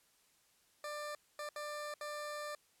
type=tone bursts at uneven times; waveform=20% pulse; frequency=594 Hz; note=D5; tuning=20 cents sharp; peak=-36 dBFS; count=4; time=0.84-1.15 / 1.39-1.49 / 1.56-1.94 / 2.01-2.55 s; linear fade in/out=2 ms; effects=white hiss -71 dBFS RMS until 2.8 s + low-pass 12000 Hz 12 dB/octave